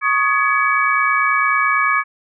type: tone cluster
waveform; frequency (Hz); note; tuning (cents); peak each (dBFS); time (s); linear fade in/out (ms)
sine; 1111 / 1240 / 1686 / 2271; C#6 / D#6 / G#6 / C#7; +4 / -6 / +26 / +41; -19; 0.01-2.04; 50
effects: none